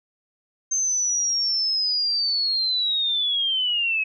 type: linear sweep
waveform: sine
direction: down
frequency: 6310 to 2545 Hz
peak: -20 dBFS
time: 0.71-4.04 s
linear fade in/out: 10 ms
effects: none

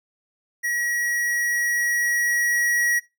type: tone with level ramp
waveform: square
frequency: 1912 Hz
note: A#6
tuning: 43 cents sharp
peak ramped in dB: -23 to -19 dBFS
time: 0.63-3 s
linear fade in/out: 20 ms
effects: noise-tail reverb RT60 0.2 s tail -19 dB re dry

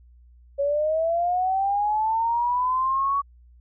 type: linear sweep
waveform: sine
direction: up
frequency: 554.4 to 1130 Hz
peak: -20 dBFS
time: 0.58-3.22 s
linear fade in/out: 20 ms
effects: added 60 Hz sine -49 dBFS peak until 3.6 s

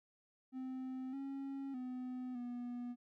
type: tone with pitch steps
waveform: triangle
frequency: 259.2 / 273.5 / 252.7 / 243.3 Hz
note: C4 / C#4 / B3 / B3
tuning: -16 / -23 / +40 / -26 cents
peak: -39 dBFS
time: 0.52-2.96 s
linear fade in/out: 50 ms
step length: 610 ms
effects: none

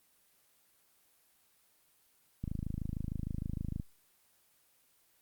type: click train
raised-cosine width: 5 ms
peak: -24 dBFS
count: 37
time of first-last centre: 2.44-3.798 s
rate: 26.5 Hz
effects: white hiss -69 dBFS RMS until 5.21 s + Opus 24 kbps

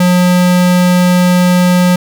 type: tone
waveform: square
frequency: 179.5 Hz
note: F3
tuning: 48 cents sharp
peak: -7 dBFS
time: 0-1.96 s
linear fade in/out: 5 ms
effects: none

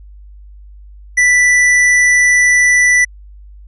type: tone with tanh clipping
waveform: sine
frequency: 1975.5 Hz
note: B6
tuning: in tune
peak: -9 dBFS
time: 1.17-3.05 s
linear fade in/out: 10 ms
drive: 15 dB
effects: added 50 Hz sine -34 dBFS peak until 3.67 s + resampled to 24000 Hz

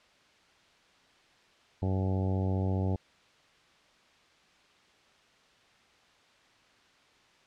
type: harmonic tone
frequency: 94.9 Hz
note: F#2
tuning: 44 cents sharp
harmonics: 1 / 2 / 3 / 4 / 5 / 6 / 7 / 8 / 9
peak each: -28 / -34 / -38 / -40 / -42 / -44 / -45 / -46 / -47 dBFS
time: 1.82-2.96 s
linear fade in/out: 5 ms
effects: white hiss -62 dBFS RMS until 7.46 s + low-pass 4000 Hz 12 dB/octave

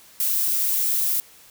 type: noise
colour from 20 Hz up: violet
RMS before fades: -22 dBFS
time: 0.2-1.2 s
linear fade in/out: 0 ms
effects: white hiss -50 dBFS RMS until 1.5 s

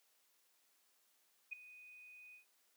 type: tone with ADSR envelope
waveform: sine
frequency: 2489 Hz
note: D#7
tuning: in tune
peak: -38 dBFS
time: 1.51-2.45 s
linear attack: 20 ms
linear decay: 4 ms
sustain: -17 dB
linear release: 110 ms
effects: white hiss -75 dBFS RMS until 2.76 s + high-pass 300 Hz 12 dB/octave

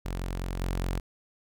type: tone with level steps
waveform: sawtooth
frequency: 44.82 Hz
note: F1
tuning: 46 cents sharp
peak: -27 / -24 dBFS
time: 0.05-1 s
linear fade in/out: 10 ms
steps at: 0.6 s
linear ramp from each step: 5 ms
effects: none

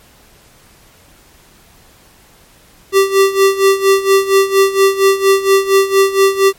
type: tone with tremolo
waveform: square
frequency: 390 Hz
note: G4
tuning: 9 cents flat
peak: -6 dBFS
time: 2.92-6.53 s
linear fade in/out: 50 ms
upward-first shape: sine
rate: 4.3 Hz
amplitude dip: 80%
effects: pink hiss -46 dBFS RMS until 6.58 s + MP3 64 kbps

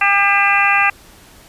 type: harmonic tone with a mistuned harmonic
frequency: 400.6 Hz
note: G4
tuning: 38 cents sharp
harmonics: 2 / 3 / 4 / 5 / 6 / 7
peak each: -18 / -18 / -18 / -18 / -18 / -18 dBFS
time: 0.01-0.9 s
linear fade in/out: 5 ms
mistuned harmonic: 7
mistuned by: -76 cents
effects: pink hiss -44 dBFS RMS until 1.48 s + resampled to 32000 Hz

